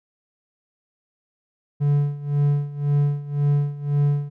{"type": "tone with tremolo", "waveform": "triangle", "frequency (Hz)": 144.4, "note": "D3", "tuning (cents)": -29, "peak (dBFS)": -13, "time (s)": [1.8, 4.3], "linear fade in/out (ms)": 20, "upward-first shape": "sine", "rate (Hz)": 1.9, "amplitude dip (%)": 85, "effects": []}